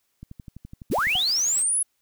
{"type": "click train", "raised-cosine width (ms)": 5, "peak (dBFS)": -27, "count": 12, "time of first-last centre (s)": [0.23, 1.154], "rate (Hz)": 11.9}
{"type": "noise with tremolo", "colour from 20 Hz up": "white", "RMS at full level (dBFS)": -39, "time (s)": [0.91, 1.63], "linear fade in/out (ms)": 10, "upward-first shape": "sine", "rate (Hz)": 11, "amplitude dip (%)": 30}
{"type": "linear sweep", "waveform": "sine", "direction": "up", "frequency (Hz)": [138.59, 10820], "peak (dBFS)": -20, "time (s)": [0.91, 1.83], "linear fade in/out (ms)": 5}
{"type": "tone with exponential decay", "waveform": "sine", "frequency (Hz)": 739, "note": "F#5", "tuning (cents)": -2, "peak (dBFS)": -27, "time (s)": [1.15, 1.27], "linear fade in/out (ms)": 5, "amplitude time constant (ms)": 25}
{"effects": ["white hiss -72 dBFS RMS until 2.01 s"]}